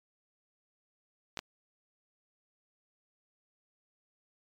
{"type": "clicks", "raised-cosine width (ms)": 0.2, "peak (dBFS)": -19, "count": 2, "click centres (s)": [1.373, 1.391], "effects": ["MP3 96 kbps"]}